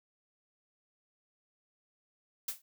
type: noise with exponential decay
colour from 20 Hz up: blue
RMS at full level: -31 dBFS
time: 2.48-2.62 s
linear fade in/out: 5 ms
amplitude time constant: 30 ms
effects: none